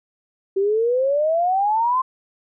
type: exponential sweep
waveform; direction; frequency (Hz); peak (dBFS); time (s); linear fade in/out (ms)
sine; up; 380.9 to 1058; -16; 0.56-2.02; 10
effects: none